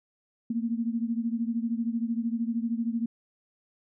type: beating tone pair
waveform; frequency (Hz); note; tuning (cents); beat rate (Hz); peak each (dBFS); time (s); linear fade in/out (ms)
sine; 227.6 / 240.6; A#3 / B3; -41 / -45; 13; -28 / -31; 0.5-3.06; 5
effects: none